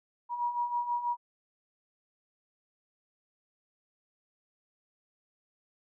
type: beating tone pair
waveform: sine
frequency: 956 / 962.2 Hz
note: A#5 / B5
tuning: +43 / -45 cents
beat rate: 6.2 Hz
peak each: -36 / -30 dBFS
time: 0.29-1.17 s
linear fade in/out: 50 ms
effects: none